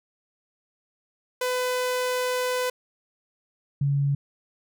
sawtooth / sine tone pair in turn, 502 / 140.87 Hz, B4 / C#3, +28 / +28 cents, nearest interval octave + minor seventh, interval 2200 cents, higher first, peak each -20 dBFS, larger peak neither, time 1.41-2.7 / 3.81-4.15 s, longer first, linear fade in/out 5 ms, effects none

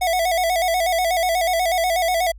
square tone with vibrato, 698.5 Hz, F5, in tune, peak -18 dBFS, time 0.01-2.32 s, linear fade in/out 10 ms, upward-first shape square, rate 8.2 Hz, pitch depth 86 cents each way, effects added 50 Hz sine -38 dBFS peak until 2.38 s

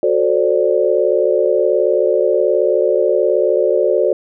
sine chord, D dominant seventh, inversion first, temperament just, 367.1 / 440.5 / 528.6 / 587.3 Hz, F#4 / A4 / C5 / D5, -14 / +2 / +18 / 0 cents, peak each -17 dBFS, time 0.03-4.13 s, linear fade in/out 2 ms, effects none

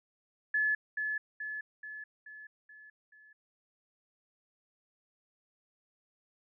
sine tone with echo, 1718 Hz, A6, 42 cents flat, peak -26 dBFS, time 0.54-0.75 s, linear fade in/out 5 ms, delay 430 ms, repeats 6, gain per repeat -5 dB, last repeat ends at 3.33 s, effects none

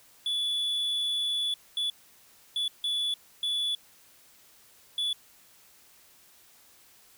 triangle tone bursts at uneven times, 3438 Hz, A7, 41 cents flat, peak -25 dBFS, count 6, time 0.26-1.54 / 1.77-1.9 / 2.56-2.68 / 2.84-3.14 / 3.43-3.75 / 4.98-5.13 s, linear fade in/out 2 ms, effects white hiss -58 dBFS RMS until 7.17 s

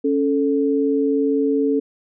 sine tone pair together, 277.2 / 439.4 Hz, C#4 / A4, 0 / -2 cents, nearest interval minor sixth, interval 798 cents, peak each -18 / -19 dBFS, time 0.04-1.8 s, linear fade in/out 10 ms, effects none

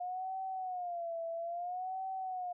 sine tone with vibrato, 712 Hz, F5, 33 cents sharp, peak -36 dBFS, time 0-2.53 s, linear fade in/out 10 ms, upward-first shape sine, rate 0.6 Hz, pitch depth 120 cents each way, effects none

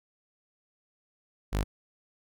sawtooth tone, 50.8 Hz, G#1, 38 cents flat, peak -22 dBFS, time 1.52-1.64 s, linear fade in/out 20 ms, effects none

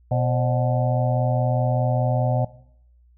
harmonic tone with a mistuned harmonic, 123.4 Hz, B2, 1 cent flat, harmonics 1 / 2 / 4 / 5 / 6 / 7, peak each -20 / -32 / -29 / -26 / -28 / -37 dBFS, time 0.11-2.45 s, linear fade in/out 5 ms, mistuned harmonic 4, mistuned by +130 cents, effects noise-tail reverb RT60 0.7 s tail -19 dB re dry + added 60 Hz sine -52 dBFS peak until 3.17 s

